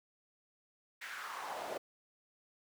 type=noise with high-pass filter sweep; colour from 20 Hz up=brown; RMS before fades=-43 dBFS; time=1.01-1.78 s; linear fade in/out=10 ms; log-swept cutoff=1900 to 530 Hz; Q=3.2; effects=none